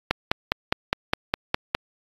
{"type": "click train", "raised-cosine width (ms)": 0.3, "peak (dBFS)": -3, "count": 9, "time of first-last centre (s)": [0.11, 1.749], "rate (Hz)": 4.88, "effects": ["AAC 32 kbps"]}